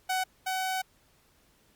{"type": "tone pair in turn", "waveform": "sawtooth", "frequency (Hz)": [748, 752.8], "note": ["F#5", "F#5"], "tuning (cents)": [19, 30], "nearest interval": "unison", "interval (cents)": 11, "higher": "second", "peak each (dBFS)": [-23, -25], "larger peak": "first", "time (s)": [[0.09, 0.24], [0.46, 0.82]], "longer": "second", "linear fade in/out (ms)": 10, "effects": ["pink hiss -65 dBFS RMS until 1.75 s", "Opus 48 kbps"]}